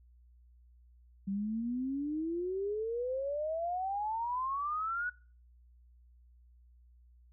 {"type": "exponential sweep", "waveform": "sine", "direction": "up", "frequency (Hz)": [191.8, 1487], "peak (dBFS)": -32, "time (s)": [1.27, 5.1], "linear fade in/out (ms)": 10, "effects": ["noise-tail reverb RT60 0.4 s tail -22 dB re dry", "added 60 Hz sine -58 dBFS peak until 7.32 s"]}